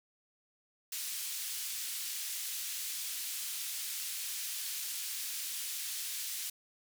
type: band-pass noise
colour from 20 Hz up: white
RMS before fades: -39 dBFS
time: 0.92-6.5 s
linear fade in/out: 5 ms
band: 2600 to 15000 Hz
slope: 12 dB/octave
effects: none